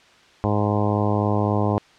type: harmonic tone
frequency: 103.83 Hz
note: G#2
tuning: in tune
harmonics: 1 / 2 / 3 / 4 / 5 / 6 / 7 / 8 / 9 / 10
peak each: -22 / -25 / -27 / -28 / -29 / -30 / -30 / -31 / -32 / -32 dBFS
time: 0.44-1.78 s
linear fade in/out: 0 ms
effects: white hiss -52 dBFS RMS until 1.98 s + low-pass 4000 Hz 12 dB/octave